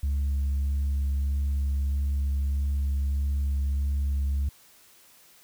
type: tone with vibrato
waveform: sine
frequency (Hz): 69.7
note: C#2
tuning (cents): +10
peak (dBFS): -21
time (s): 0.03-4.49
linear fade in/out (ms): 5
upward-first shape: sine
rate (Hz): 1.6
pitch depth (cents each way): 12
effects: tanh soft clip ceiling -22 dBFS + white hiss -56 dBFS RMS until 5.43 s